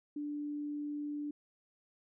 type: tone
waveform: sine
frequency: 293.7 Hz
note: D4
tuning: in tune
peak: -36 dBFS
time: 0.16-1.31 s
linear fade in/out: 5 ms
effects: none